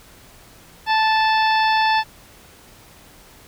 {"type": "harmonic tone with a mistuned harmonic", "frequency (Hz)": 877, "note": "A5", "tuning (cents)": -6, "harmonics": [1, 2, 3, 4, 5, 6], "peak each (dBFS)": [-16, -22, -26, -28, -30, -32], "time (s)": [0.86, 2.04], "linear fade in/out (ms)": 50, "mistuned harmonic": 5, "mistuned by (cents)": 16, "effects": ["pink hiss -47 dBFS RMS until 3.47 s"]}